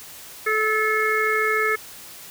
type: harmonic tone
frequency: 433.3 Hz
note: A4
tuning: 27 cents flat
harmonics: 1 / 3 / 4 / 5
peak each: -24 / -24 / -24 / -24 dBFS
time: 0.46-1.76 s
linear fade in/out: 10 ms
effects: white hiss -41 dBFS RMS until 2.3 s